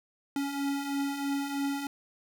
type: beating tone pair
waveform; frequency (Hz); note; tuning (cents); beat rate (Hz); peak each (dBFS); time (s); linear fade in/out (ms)
square; 277.2 / 280.3; C#4 / C#4; 0 / +19; 3.1; -38 / -31; 0.36-1.87; 2
effects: none